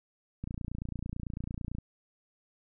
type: click train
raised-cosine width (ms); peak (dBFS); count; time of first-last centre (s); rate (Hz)
5; -24; 40; 0.44-1.785; 29
effects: none